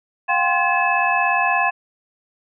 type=tone cluster; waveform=sine; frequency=712 / 789 / 1048 / 1705 / 2601 Hz; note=F5 / G5 / C6 / G#6 / E7; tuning=+33 / +11 / +2 / +45 / -24 cents; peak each=-22 dBFS; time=0.28-1.71 s; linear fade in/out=20 ms; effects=none